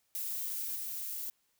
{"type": "noise with level steps", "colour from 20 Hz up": "violet", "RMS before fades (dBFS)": [-37, -39], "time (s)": [0.15, 1.3], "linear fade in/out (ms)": 0, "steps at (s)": 0.75, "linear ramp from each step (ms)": 5, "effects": ["white hiss -75 dBFS RMS until 1.59 s"]}